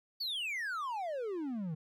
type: exponential sweep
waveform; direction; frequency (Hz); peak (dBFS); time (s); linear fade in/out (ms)
triangle; down; 4631 to 149.7; -33; 0.2-1.75; 10
effects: none